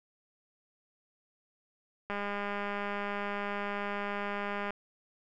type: click train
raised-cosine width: 0.5 ms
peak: -21 dBFS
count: 530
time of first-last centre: 2.1-4.706 s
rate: 203 Hz
effects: none